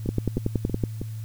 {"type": "two click trains", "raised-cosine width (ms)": 3, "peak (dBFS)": [-16, -10], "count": [4, 9], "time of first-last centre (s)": [[0.06, 1.015], [0.09, 0.838]], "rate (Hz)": [3.14, 10.7], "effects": ["added 110 Hz sine -31 dBFS peak until 1.24 s", "white hiss -53 dBFS RMS until 1.24 s"]}